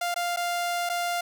sawtooth tone with dropouts, 698.5 Hz, F5, in tune, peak -22 dBFS, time 0.01-1.21 s, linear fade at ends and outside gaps 5 ms, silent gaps 0.143-0.16 / 0.363-0.37 / 0.892-0.897 s, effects none

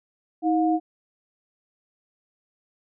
sine tone pair together, 318.9 / 716 Hz, D#4 / F5, +43 / +43 cents, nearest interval octave + major second, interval 1400 cents, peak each -20 / -23 dBFS, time 0.42-0.8 s, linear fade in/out 50 ms, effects none

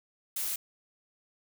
blue noise, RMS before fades -33 dBFS, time 0.36-0.56 s, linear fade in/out 5 ms, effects none

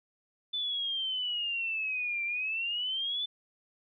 sine exponential two-way sweep, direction down then up, 3520 to 2349 to 3520 Hz, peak -30 dBFS, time 0.53-3.26 s, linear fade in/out 10 ms, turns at 2.24 s, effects none

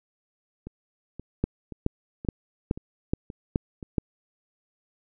two click trains, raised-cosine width 3 ms, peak -10 / -24 dBFS, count 7 / 7, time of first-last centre 1.44-3.982 / 0.67-3.828 s, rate 2.36 / 1.9 Hz, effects none

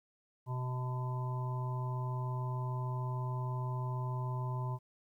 harmonic tone, 126.5 Hz, B2, 42 cents sharp, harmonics 1 / 3 / 5 / 7 / 8, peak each -34 / -49 / -50 / -46 / -45 dBFS, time 0.46-4.79 s, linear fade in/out 50 ms, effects 12-bit

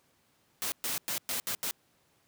white noise bursts at uneven times, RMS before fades -33 dBFS, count 6, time 0.62-0.72 / 0.84-0.98 / 1.08-1.18 / 1.29-1.4 / 1.47-1.55 / 1.63-1.71 s, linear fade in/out 0 ms, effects pink hiss -69 dBFS RMS until 2.27 s + high-pass 100 Hz 12 dB/octave

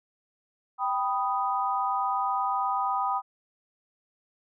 sine chord, G augmented, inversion none, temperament equal, 784 / 987.8 / 1244.5 Hz, G5 / B5 / D#6, 0 / 0 / 0 cents, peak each -29 dBFS, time 0.78-3.22 s, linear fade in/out 50 ms, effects none

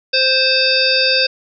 harmonic tone, 523.3 Hz, C5, in tune, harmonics 1 / 3 / 5 / 7 / 9 / 10, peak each -19 / -21 / -18 / -20 / -16 / -22 dBFS, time 0.13-1.27 s, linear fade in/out 10 ms, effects none

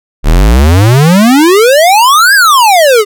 square exponential two-way sweep, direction up then down, 34.65 to 1689 to 397.6 Hz, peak -3 dBFS, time 0.23-3.05 s, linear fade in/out 50 ms, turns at 2.34 s, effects none

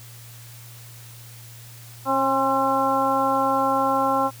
harmonic tone with a mistuned harmonic, 270 Hz, C#4, 45 cents flat, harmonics 1 / 2 / 3 / 4 / 5, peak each -27 / -25 / -23 / -23 / -27 dBFS, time 2.05-4.31 s, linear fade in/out 50 ms, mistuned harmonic 4, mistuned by -37 cents, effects added 117 Hz sine -42 dBFS peak until 4.4 s + white hiss -46 dBFS RMS until 4.4 s

